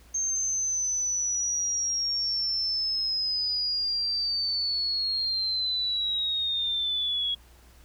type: linear sweep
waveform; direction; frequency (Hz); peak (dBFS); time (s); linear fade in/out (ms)
sine; down; 6380 to 3322; -25; 0.14-7.35; 10
effects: added 60 Hz sine -52 dBFS peak until 7.84 s + pink hiss -58 dBFS RMS until 7.84 s